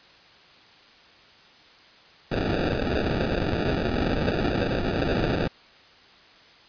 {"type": "noise with sample-and-hold", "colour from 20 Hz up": "violet", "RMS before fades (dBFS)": -25, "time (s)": [2.31, 5.48], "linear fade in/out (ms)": 10, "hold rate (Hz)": 1050, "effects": ["white hiss -52 dBFS RMS until 6.68 s", "resampled to 11025 Hz"]}